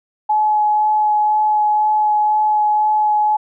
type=tone with vibrato; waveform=sine; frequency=849 Hz; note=G#5; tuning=38 cents sharp; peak=-12 dBFS; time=0.29-3.37 s; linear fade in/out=10 ms; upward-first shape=sine; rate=2 Hz; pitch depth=10 cents each way; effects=none